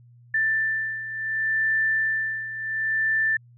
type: beating tone pair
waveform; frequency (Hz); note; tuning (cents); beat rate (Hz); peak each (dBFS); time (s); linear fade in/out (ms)
sine; 1771 / 1771.69; A6 / A6; +11 / +11; 0.69; -28 / -23; 0.34-3.37; 5
effects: added 120 Hz sine -49 dBFS peak until 3.57 s